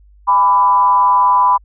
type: tone with frequency modulation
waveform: sine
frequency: 996 Hz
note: B5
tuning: 14 cents sharp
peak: -8 dBFS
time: 0.27-1.58 s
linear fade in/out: 20 ms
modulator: 177 Hz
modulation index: 0.55
effects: added 50 Hz sine -43 dBFS peak until 1.64 s